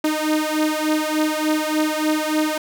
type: beating tone pair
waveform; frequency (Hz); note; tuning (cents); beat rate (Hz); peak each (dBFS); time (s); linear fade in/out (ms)
sawtooth; 306.7 / 310.1; D#4 / D#4; -25 / -6; 3.4; -17 / -18; 0.04-2.58; 5
effects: none